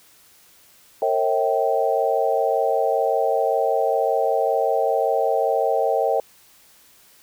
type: tone cluster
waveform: sine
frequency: 456.8 / 542 / 644 / 777 Hz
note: A#4 / C#5 / E5 / G5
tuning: -35 / -39 / -41 / -16 cents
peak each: -23 dBFS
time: 1.02-6.2 s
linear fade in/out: 2 ms
effects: white hiss -53 dBFS RMS until 7.22 s